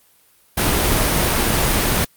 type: noise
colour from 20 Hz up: pink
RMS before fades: -17 dBFS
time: 0.57-2.05 s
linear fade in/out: 10 ms
effects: white hiss -55 dBFS RMS until 2.16 s + Opus 32 kbps